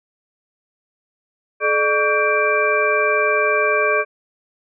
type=tone cluster; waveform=sine; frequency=430 / 601 / 1136 / 1575 / 2353 Hz; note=A4 / D5 / C#6 / G6 / D7; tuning=-40 / +40 / +42 / +8 / +3 cents; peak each=-21 dBFS; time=1.6-4.05 s; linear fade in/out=50 ms; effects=none